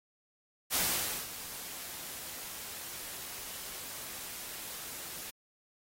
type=noise with ADSR envelope; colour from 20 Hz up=white; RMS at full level=-29 dBFS; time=0.7-5.31 s; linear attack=42 ms; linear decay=530 ms; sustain=-14 dB; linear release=13 ms; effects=AAC 48 kbps